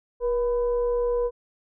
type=tone with frequency modulation; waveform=sine; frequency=481.7 Hz; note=B4; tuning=43 cents flat; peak=-21 dBFS; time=0.2-1.31 s; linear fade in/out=50 ms; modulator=517 Hz; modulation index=0.38; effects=none